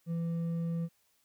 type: tone with hard clipping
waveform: sine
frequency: 167.4 Hz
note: E3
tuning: 27 cents sharp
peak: -32 dBFS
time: 0.06-0.89 s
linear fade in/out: 50 ms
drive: 4 dB
effects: white hiss -72 dBFS RMS until 1.24 s